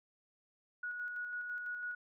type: tone with tremolo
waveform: sine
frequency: 1459 Hz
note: F#6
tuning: 25 cents flat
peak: -37 dBFS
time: 0.83-1.95 s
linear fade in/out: 5 ms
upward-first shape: square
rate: 6 Hz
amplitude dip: 30%
effects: none